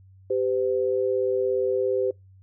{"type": "tone pair together", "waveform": "sine", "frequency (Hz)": [392, 509.2], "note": ["G4", "C5"], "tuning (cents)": [0, -47], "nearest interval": "perfect fourth", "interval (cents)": 453, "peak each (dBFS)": -24, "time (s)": [0.3, 2.11], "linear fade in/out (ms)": 5, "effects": ["noise-tail reverb RT60 0.2 s tail -25 dB re dry", "added 95 Hz sine -49 dBFS peak until 2.42 s"]}